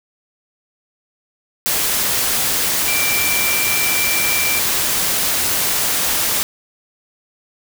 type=tone in noise; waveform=sine; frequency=2349 Hz; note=D7; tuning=in tune; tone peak=-20 dBFS; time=2.88-4.59 s; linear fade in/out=0 ms; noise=white; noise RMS=-18 dBFS; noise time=1.66-6.43 s; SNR=-5 dB; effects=none